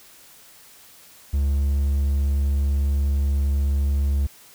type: tone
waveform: triangle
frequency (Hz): 70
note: C#2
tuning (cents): +18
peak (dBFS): -16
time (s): 1.33-4.27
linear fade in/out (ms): 10
effects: white hiss -49 dBFS RMS until 4.54 s